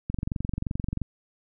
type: click train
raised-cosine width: 5 ms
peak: -16 dBFS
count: 22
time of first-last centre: 0.1-1.017 s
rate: 22.9 Hz
effects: none